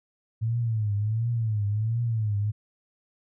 sine tone with vibrato, 110 Hz, A2, in tune, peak -23 dBFS, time 0.41-2.52 s, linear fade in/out 20 ms, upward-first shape triangle, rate 1.4 Hz, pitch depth 150 cents each way, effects none

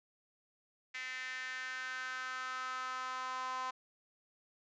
sawtooth tone with high-pass filter sweep, 257.2 Hz, C4, 30 cents flat, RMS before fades -41 dBFS, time 0.94-3.71 s, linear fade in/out 10 ms, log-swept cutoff 2000 to 1000 Hz, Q 4.6, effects resampled to 16000 Hz

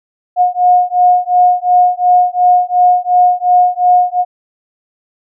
sine beating tone pair, 719 / 721.8 Hz, F#5 / F#5, -50 / -43 cents, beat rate 2.8 Hz, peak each -10 dBFS, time 0.36-4.25 s, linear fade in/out 50 ms, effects none

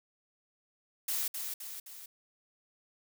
blue noise with echo, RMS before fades -33 dBFS, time 1.08-1.28 s, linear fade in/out 5 ms, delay 260 ms, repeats 3, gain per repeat -5 dB, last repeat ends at 2.06 s, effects none

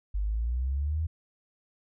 sine exponential sweep, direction up, 48.49 to 82.41 Hz, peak -26 dBFS, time 0.14-1.07 s, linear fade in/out 10 ms, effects none

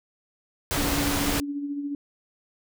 pink noise, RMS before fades -26 dBFS, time 0.71-1.4 s, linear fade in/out 0 ms
sine tone with tremolo, 285.8 Hz, D4, 47 cents flat, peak -26 dBFS, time 0.77-1.95 s, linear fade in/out 2 ms, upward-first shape sine, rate 14 Hz, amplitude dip 45%
effects none

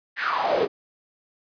brown noise with high-pass filter sweep, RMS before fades -23 dBFS, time 0.16-0.68 s, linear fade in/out 50 ms, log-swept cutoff 1900 to 360 Hz, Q 6.1, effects resampled to 11025 Hz

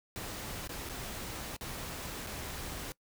pink noise with dropouts, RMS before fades -41 dBFS, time 0.16-2.92 s, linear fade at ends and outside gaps 0 ms, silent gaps 0.674-0.693 / 0.89-0.896 / 1.565-1.61 / 2.265-2.27 s, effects noise-tail reverb RT60 0.1 s tail -22 dB re dry

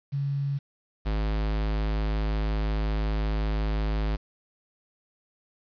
sine / square tone pair in turn, 140 / 52.76 Hz, C#3 / G#1, +18 / +28 cents, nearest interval octave + perfect fourth, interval 1690 cents, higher first, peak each -25 dBFS, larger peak neither, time 0.12-0.59 / 1.05-4.17 s, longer second, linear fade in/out 20 ms, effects resampled to 11025 Hz + 9-bit

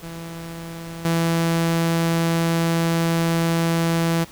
sawtooth tone with level steps, 166.3 Hz, E3, 16 cents sharp, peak -28 / -14 dBFS, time 0.02-4.25 s, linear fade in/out 20 ms, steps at 1.05 s, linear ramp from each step 2 ms, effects pink hiss -44 dBFS RMS until 4.31 s

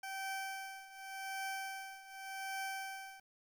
20% pulse tone with tremolo, 774 Hz, G5, 22 cents flat, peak -33 dBFS, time 0.03-3.2 s, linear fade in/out 5 ms, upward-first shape triangle, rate 0.87 Hz, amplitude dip 85%, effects 11-bit

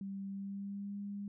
sine tone with pitch glide, 196 to 201.9 Hz, G3 to G#3, 0 to -49 cents, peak -39 dBFS, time 0.01-1.28 s, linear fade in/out 2 ms, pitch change +51 cents, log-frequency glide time 0.28-0.97 s, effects none

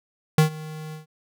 square tone with ADSR envelope, 155.56 Hz, D#3, in tune, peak -12 dBFS, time 0.38-1.06 s, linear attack 3 ms, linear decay 110 ms, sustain -22 dB, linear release 130 ms, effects none

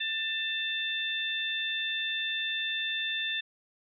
harmonic tone, 890 Hz, A5, 20 cents sharp, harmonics 2 / 3 / 4, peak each -34 / -36 / -32 dBFS, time 0-3.41 s, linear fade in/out 10 ms, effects none

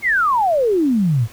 sine exponential sweep, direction down, 2217 to 103.83 Hz, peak -13 dBFS, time 0.02-1.28 s, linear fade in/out 50 ms, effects pink hiss -43 dBFS RMS until 1.32 s

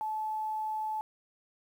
sine tone with quantisation, 866 Hz, A5, 28 cents flat, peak -31 dBFS, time 0.01-1.01 s, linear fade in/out 0 ms, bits 10, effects none

